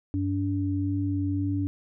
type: tone pair together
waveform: sine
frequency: 96.37 / 287.2 Hz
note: G2 / D4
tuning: -29 / -39 cents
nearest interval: octave + perfect fifth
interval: 1890 cents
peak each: -27 dBFS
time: 0.14-1.67 s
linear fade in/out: 0 ms
effects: none